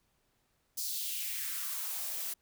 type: noise with high-pass filter sweep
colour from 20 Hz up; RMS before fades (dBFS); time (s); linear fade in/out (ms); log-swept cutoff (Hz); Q
blue; -37; 0.77-2.34; 10; 5300 to 390; 2.3
effects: pink hiss -75 dBFS RMS until 2.41 s